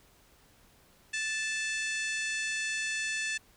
harmonic tone with a mistuned harmonic, 877 Hz, A5, 6 cents flat, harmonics 2 / 3 / 4 / 5 / 6 / 7 / 8 / 9 / 10, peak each -34 / -35 / -42 / -44 / -47 / -44 / -44 / -47 / -46 dBFS, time 1.13-3.38 s, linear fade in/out 10 ms, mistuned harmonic 7, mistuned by -24 cents, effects pink hiss -62 dBFS RMS until 3.56 s

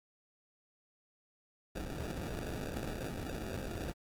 pink noise with sample-and-hold, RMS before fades -40 dBFS, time 1.75-3.92 s, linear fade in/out 10 ms, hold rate 1050 Hz, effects AAC 64 kbps

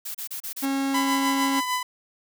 blue noise bursts, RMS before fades -33 dBFS, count 5, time 0.05-0.659 s, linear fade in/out 10 ms, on 97 ms, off 31 ms
45% pulse tone, 272.7 Hz, C#4, 28 cents flat, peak -23 dBFS, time 0.62-1.61 s, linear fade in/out 20 ms
sawtooth tone with tremolo, 1002 Hz, B5, 25 cents sharp, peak -18 dBFS, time 0.94-1.83 s, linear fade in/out 5 ms, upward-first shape triangle, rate 6.6 Hz, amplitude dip 55%
effects none

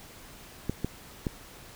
clicks, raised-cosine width 3 ms, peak -15 dBFS, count 3, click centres 0.696 / 0.846 / 1.268 s, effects pink hiss -49 dBFS RMS until 1.75 s

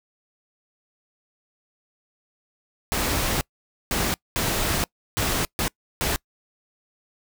pink noise bursts at uneven times, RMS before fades -24 dBFS, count 6, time 2.92-3.41 / 3.91-4.14 / 4.36-4.84 / 5.17-5.45 / 5.59-5.68 / 6.01-6.16 s, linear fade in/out 0 ms, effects noise-tail reverb RT60 0.1 s tail -25 dB re dry

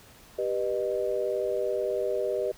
sine chord, G augmented, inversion none, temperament just, 392 / 490 / 612.5 Hz, G4 / B4 / D#5, 0 / -14 / -27 cents, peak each -30 dBFS, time 0.38-2.52 s, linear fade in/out 10 ms, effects pink hiss -53 dBFS RMS until 2.57 s

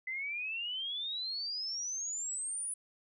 sine exponential sweep, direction up, 2018 to 10000 Hz, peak -35 dBFS, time 0.07-2.74 s, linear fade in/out 5 ms, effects none

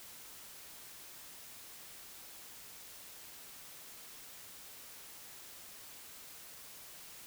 silence, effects white hiss -52 dBFS RMS until 7.26 s

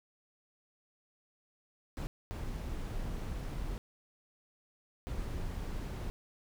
brown noise bursts at uneven times, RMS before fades -38 dBFS, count 3, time 1.97-2.07 / 2.31-3.78 / 5.07-6.1 s, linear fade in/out 0 ms, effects none

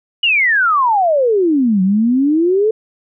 sine exponential two-way sweep, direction down then up, 2960 to 183 to 448.7 Hz, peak -10 dBFS, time 0.23-2.71 s, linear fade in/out 5 ms, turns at 1.82 s, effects none

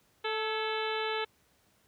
harmonic tone with a mistuned harmonic, 438.8 Hz, A4, 5 cents flat, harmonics 1 / 2 / 3 / 4 / 5 / 6 / 7 / 8 / 9, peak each -34 / -37 / -39 / -40 / -41 / -42 / -42 / -43 / -44 dBFS, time 0.24-1.25 s, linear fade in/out 10 ms, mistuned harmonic 4, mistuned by -58 cents, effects pink hiss -68 dBFS RMS until 1.87 s + high-pass 60 Hz 12 dB/octave

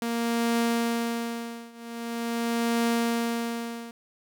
sawtooth tone with tremolo, 233.1 Hz, A#3, in tune, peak -18 dBFS, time 0.02-3.91 s, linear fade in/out 2 ms, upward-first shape triangle, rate 0.44 Hz, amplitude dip 95%, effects none

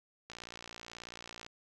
click train, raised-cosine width 0.2 ms, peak -28 dBFS, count 69, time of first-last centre 0.3-1.464 s, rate 58.4 Hz, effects none

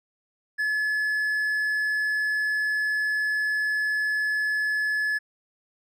triangle tone, 1713 Hz, A6, 47 cents flat, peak -21 dBFS, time 0.58-5.19 s, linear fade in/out 20 ms, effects none

